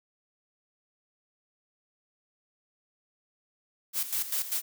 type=noise with tremolo; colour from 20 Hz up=blue; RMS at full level=-29 dBFS; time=3.93-4.62 s; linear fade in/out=50 ms; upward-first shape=square; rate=5.1 Hz; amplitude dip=70%; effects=none